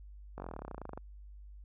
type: slowing click train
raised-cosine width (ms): 1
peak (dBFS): -28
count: 21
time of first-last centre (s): 0.38-0.976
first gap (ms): 20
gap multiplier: 1.04
effects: added 50 Hz sine -48 dBFS peak until 1.64 s